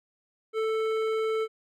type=tone with hard clipping; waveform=sine; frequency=440.9 Hz; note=A4; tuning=4 cents sharp; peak=-27 dBFS; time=0.53-1.48 s; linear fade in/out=50 ms; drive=12 dB; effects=none